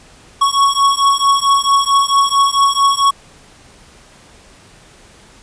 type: beating tone pair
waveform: square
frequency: 1108 / 1112.5 Hz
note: C#6 / C#6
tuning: -1 / +6 cents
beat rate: 4.5 Hz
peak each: -14 dBFS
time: 0.41-3.11 s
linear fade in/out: 10 ms
effects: pink hiss -44 dBFS RMS until 5.42 s + resampled to 22050 Hz